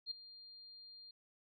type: tone with ADSR envelope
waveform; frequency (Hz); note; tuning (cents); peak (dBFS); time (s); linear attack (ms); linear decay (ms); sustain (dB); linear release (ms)
sine; 4200; C8; +6; -36; 0.06-1.11; 52; 4; -17; 4
effects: none